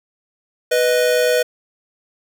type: tone pair together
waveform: square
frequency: 493.9 / 622.3 Hz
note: B4 / D#5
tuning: 0 / 0 cents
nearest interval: major third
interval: 400 cents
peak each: -16 / -19 dBFS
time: 0.71-1.43 s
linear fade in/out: 10 ms
effects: none